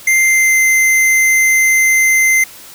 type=tone with pitch glide; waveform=square; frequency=2093 to 2075 Hz; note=C7 to C7; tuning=0 to -15 cents; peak=-9 dBFS; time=0.07-2.44 s; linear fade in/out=5 ms; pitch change=-15 cents; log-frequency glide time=0.2-0.59 s; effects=white hiss -36 dBFS RMS until 2.74 s